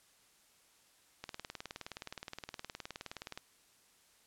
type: click train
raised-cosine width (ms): 0.2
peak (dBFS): -25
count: 42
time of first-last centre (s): 1.24-3.375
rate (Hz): 19.2
effects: white hiss -67 dBFS RMS until 4.26 s + low-pass 11000 Hz 12 dB/octave